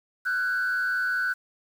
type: tone with frequency modulation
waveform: sine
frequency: 1497 Hz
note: F#6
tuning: 20 cents sharp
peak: -22 dBFS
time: 0.25-1.34 s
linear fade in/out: 20 ms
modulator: 105 Hz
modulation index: 0.69
effects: tanh soft clip ceiling -20 dBFS + 8-bit